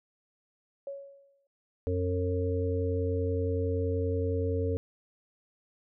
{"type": "tone with exponential decay", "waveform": "sine", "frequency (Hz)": 556, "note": "C#5", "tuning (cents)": 5, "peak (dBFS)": -33, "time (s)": [0.87, 1.47], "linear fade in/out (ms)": 2, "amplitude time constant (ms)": 130}
{"type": "harmonic tone", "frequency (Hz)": 90.6, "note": "F#2", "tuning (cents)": -36, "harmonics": [1, 3, 5, 6], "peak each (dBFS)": [-29, -36, -31, -39], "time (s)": [1.87, 4.77], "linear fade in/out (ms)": 0}
{"effects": []}